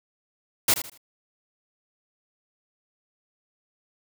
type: noise with echo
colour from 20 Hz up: white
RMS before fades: -19 dBFS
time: 0.68-0.74 s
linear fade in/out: 5 ms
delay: 79 ms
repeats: 3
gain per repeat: -11 dB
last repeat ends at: 0.977 s
effects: none